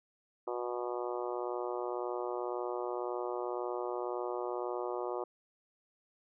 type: harmonic tone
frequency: 121.9 Hz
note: B2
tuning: 22 cents flat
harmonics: 3 / 4 / 5 / 6 / 7 / 8 / 9 / 10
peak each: -38 / -40 / -42 / -44 / -45 / -46 / -47 / -48 dBFS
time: 0.47-5.24 s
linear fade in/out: 5 ms
effects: none